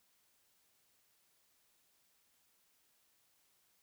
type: silence
effects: white hiss -74 dBFS RMS until 3.82 s